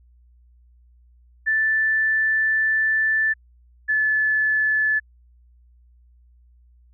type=tone pair in turn; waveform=sine; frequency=1760 / 1731.8 Hz; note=A6 / A6; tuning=0 / -28 cents; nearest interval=unison; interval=28 cents; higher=first; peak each=-17 dBFS; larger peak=neither; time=1.46-3.34 / 3.88-5 s; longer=first; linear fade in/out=20 ms; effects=added 60 Hz sine -51 dBFS peak until 6.93 s